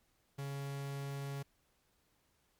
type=tone; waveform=45% pulse; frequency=139.4 Hz; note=C#3; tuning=10 cents sharp; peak=-39 dBFS; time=0.38-1.43 s; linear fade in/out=10 ms; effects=pink hiss -75 dBFS RMS until 2.59 s + MP3 96 kbps